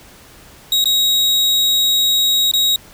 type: tone with dropouts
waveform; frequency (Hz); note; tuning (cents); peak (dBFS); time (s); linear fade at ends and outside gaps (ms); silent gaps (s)
40% pulse; 3800; A#7; +33; -11; 0.72-2.76; 2; 0.842-0.856 / 2.514-2.536
effects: pink hiss -43 dBFS RMS until 2.93 s